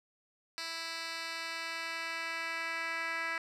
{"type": "tone with band-pass filter sweep", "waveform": "10% pulse", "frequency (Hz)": 329.6, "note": "E4", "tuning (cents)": 0, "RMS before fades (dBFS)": -38, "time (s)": [0.58, 3.38], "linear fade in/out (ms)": 0, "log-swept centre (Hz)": [4000, 2100], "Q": 1.8, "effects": []}